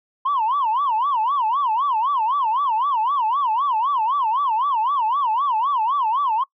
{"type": "tone with vibrato", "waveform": "sine", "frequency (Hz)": 1000, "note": "B5", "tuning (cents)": 21, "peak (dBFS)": -16, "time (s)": [0.25, 6.44], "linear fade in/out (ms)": 10, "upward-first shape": "sine", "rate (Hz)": 3.9, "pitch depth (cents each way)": 260, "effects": ["noise-tail reverb RT60 0.1 s tail -23 dB re dry", "tanh soft clip ceiling -14 dBFS"]}